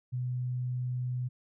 sine tone, 125.1 Hz, B2, 23 cents sharp, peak -30 dBFS, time 0.12-1.29 s, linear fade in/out 20 ms, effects none

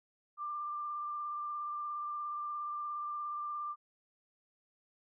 sine tone with vibrato, 1187 Hz, D6, 18 cents sharp, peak -36 dBFS, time 0.37-3.76 s, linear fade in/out 50 ms, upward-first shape triangle, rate 17 Hz, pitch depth 19 cents each way, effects none

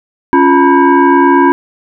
sine tone with frequency modulation, 350.3 Hz, F4, 5 cents sharp, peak -4 dBFS, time 0.33-1.52 s, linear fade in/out 0 ms, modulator 629 Hz, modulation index 1.5, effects none

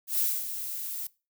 violet noise with ADSR envelope, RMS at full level -25 dBFS, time 0.07-1.07 s, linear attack 120 ms, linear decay 240 ms, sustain -10 dB, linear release 4 ms, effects noise-tail reverb RT60 0.3 s tail -22 dB re dry

